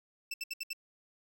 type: tone bursts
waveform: 25% pulse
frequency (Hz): 2657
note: E7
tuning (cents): +13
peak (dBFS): -31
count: 5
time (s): 0.31-0.732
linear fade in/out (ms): 5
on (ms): 30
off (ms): 68
effects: none